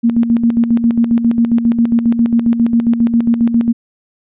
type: tone with tremolo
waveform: sine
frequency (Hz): 233.1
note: A#3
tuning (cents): 0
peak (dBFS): -7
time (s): 0.03-3.73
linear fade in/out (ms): 20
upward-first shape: square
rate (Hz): 7.4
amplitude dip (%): 60
effects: resampled to 8000 Hz